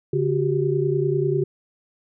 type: tone cluster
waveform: sine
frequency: 142.6 / 364.3 / 394.4 Hz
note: C#3 / F#4 / G4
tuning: +49 / -27 / +11 cents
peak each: -23 dBFS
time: 0.13-1.44 s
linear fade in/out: 5 ms
effects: none